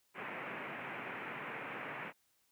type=band-pass noise; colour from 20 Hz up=white; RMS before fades=-44 dBFS; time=0.14-2.13 s; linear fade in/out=50 ms; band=120 to 2500 Hz; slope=48 dB/octave; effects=white hiss -75 dBFS RMS until 2.51 s

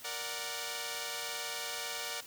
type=chord; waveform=5% pulse; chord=Bb augmented; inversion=none; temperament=equal; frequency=466.2 / 587.3 / 740 Hz; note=Bb4 / D5 / F#5; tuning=0 / 0 / 0 cents; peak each=-30 dBFS; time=0.04-2.21 s; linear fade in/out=10 ms; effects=white hiss -51 dBFS RMS until 2.26 s

